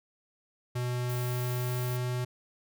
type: tone with pitch glide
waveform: square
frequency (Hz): 123.47 to 124.4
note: B2 to B2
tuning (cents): 0 to +13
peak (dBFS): -30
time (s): 0.75-2.25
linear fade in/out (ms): 10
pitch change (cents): +13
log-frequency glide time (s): 1.07-1.71
type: noise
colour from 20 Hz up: violet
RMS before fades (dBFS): -43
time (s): 1.09-1.97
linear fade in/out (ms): 5
effects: none